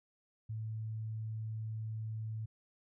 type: tone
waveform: sine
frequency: 110 Hz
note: A2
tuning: in tune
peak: -37 dBFS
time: 0.49-2.46 s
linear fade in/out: 10 ms
effects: none